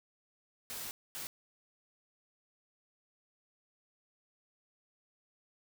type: noise bursts at uneven times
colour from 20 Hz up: white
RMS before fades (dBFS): -42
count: 2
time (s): 0.7-0.91 / 1.15-1.27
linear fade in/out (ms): 0
effects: none